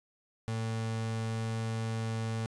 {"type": "tone", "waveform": "35% pulse", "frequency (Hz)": 112.4, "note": "A2", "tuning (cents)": 37, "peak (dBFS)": -30, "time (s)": [0.48, 2.46], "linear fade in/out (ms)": 0, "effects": ["resampled to 22050 Hz", "12-bit"]}